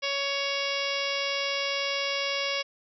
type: harmonic tone with a mistuned harmonic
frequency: 558 Hz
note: C#5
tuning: 11 cents sharp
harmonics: 1 / 2 / 3 / 4 / 5 / 6 / 7 / 8 / 9 / 10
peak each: -33 / -37 / -40 / -33 / -34 / -36 / -40 / -43 / -36 / -39 dBFS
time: 0.02-2.63 s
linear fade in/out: 20 ms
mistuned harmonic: 8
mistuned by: +20 cents
effects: none